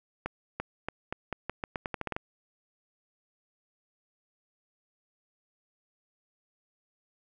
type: accelerating click train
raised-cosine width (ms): 0.5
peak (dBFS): -17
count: 14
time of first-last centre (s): 0.26-2.165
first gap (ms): 340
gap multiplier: 0.84
effects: none